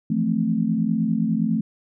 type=chord; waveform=sine; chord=F major seventh; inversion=third; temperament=equal; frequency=164.81 / 174.61 / 220 / 261.6 Hz; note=E3 / F3 / A3 / C4; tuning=0 / 0 / 0 / 0 cents; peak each=-27 / -26 / -21 / -27 dBFS; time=0.1-1.61 s; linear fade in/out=5 ms; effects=none

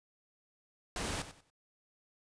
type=noise with echo; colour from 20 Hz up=pink; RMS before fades=-37 dBFS; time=0.96-1.22 s; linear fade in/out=2 ms; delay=94 ms; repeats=3; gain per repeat=-12 dB; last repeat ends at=1.502 s; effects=resampled to 22050 Hz

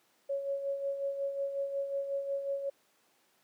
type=tone with tremolo; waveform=sine; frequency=555 Hz; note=C#5; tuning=2 cents sharp; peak=-29 dBFS; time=0.29-2.7 s; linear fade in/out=10 ms; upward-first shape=sine; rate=5.5 Hz; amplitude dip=55%; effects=pink hiss -69 dBFS RMS until 3.43 s + high-pass 300 Hz 12 dB/octave

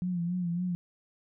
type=tone with vibrato; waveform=sine; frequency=175.9 Hz; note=F3; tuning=13 cents sharp; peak=-28 dBFS; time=0.02-0.75 s; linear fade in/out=0 ms; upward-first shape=sine; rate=3.6 Hz; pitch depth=61 cents each way; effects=none

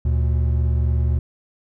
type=tone pair together; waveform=triangle; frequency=74.49 / 118.4 Hz; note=D2 / A#2; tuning=+25 / +27 cents; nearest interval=minor sixth; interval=802 cents; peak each=-15 / -21 dBFS; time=0.05-1.19 s; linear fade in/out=5 ms; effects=none

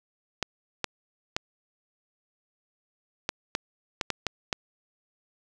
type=clicks; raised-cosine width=0.2 ms; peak=-9 dBFS; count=9; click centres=0.427 / 0.843 / 1.365 / 3.291 / 3.551 / 4.012 / 4.103 / 4.267 / 4.528 s; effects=none

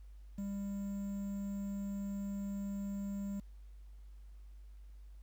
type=tone with quantisation; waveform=triangle; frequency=199.4 Hz; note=G3; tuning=30 cents sharp; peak=-35 dBFS; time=0.38-3.4 s; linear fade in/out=5 ms; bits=10; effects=added 50 Hz sine -50 dBFS peak until 5.22 s + pink hiss -75 dBFS RMS until 5.22 s

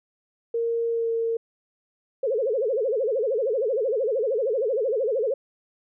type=tone with pitch glide; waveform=sine; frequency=463.5 to 457.4 Hz; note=A#4 to A#4; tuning=-10 to -33 cents; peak=-22 dBFS; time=0.54-1.37 s; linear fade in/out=5 ms; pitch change=-23 cents; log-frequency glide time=0.89-1.1 s
type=tone with vibrato; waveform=sine; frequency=481.4 Hz; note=B4; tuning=44 cents flat; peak=-21 dBFS; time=2.23-5.34 s; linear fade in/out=5 ms; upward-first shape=sine; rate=13 Hz; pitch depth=250 cents each way
effects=none

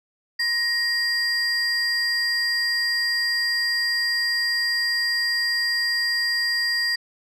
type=tone pair together; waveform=sine; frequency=1880 / 4795 Hz; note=A#6 / D8; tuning=+14 / +35 cents; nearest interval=octave + major third; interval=1621 cents; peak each=-21 dBFS; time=0.39-6.96 s; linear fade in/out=10 ms; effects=tanh soft clip ceiling -17 dBFS

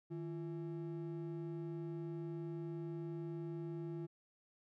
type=ring-modulated tone; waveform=triangle; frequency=248.4 Hz; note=B3; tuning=10 cents sharp; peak=-36 dBFS; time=0.1-4.07 s; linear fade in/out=20 ms; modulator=93.1 Hz; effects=none

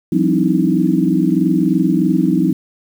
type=tone cluster; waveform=sine; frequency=171.3 / 192 / 259.4 / 301 / 324.1 Hz; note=F3 / G3 / C4 / D4 / E4; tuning=-33 / -36 / -15 / +43 / -29 cents; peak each=-18 dBFS; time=0.12-2.53 s; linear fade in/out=5 ms; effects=7-bit

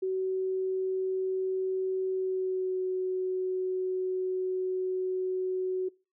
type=tone with pitch glide; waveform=sine; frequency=376.7 to 371.5 Hz; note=F#4 to F#4; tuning=+31 to +7 cents; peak=-27 dBFS; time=0.02-5.89 s; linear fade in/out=10 ms; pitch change=-24 cents; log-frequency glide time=2.09-2.81 s; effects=noise-tail reverb RT60 0.3 s tail -23 dB re dry

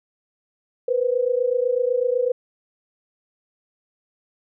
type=tone pair together; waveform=sine; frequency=482 / 510 Hz; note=B4 / C5; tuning=-42 / -44 cents; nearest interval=minor second; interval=98 cents; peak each=-21 dBFS; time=0.88-2.32 s; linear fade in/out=5 ms; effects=none

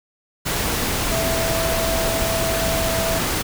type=tone in noise; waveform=sine; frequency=659.3 Hz; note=E5; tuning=in tune; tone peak=-23 dBFS; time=1.11-3.2 s; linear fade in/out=20 ms; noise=pink; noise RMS=-22 dBFS; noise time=0.45-3.43 s; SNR=-4 dB; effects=none

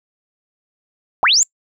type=linear sweep; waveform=sine; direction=up; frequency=611 to 7459 Hz; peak=-10 dBFS; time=1.23-1.43 s; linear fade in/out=0 ms; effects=noise-tail reverb RT60 0.1 s tail -25 dB re dry

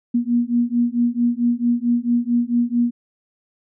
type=beating tone pair; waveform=sine; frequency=236.9 / 241.4 Hz; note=A#3 / B3; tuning=+28 / -39 cents; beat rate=4.5 Hz; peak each=-19 dBFS; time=0.14-2.91 s; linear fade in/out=10 ms; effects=none

